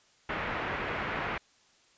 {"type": "low-pass noise", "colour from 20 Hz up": "white", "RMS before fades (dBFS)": -34, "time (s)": [0.29, 1.38], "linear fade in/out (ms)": 5, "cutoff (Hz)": 2200, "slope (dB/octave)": 24, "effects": ["white hiss -64 dBFS RMS until 1.97 s", "resampled to 16000 Hz"]}